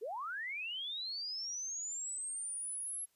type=linear sweep; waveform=sine; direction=up; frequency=377.3 to 11240 Hz; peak=-38 dBFS; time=0.01-3.06 s; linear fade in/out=20 ms; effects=white hiss -75 dBFS RMS until 3.15 s + resampled to 32000 Hz